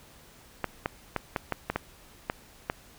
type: clicks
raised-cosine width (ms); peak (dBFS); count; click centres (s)
0.5; -12; 9; 0.643 / 0.859 / 1.163 / 1.362 / 1.523 / 1.7 / 1.76 / 2.299 / 2.699
effects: pink hiss -54 dBFS RMS until 2.98 s